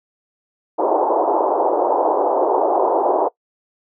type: band-pass noise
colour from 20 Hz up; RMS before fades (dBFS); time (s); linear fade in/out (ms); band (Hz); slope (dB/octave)
white; -17; 0.78-3.29; 20; 330 to 930; 48
effects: noise-tail reverb RT60 0.1 s tail -22 dB re dry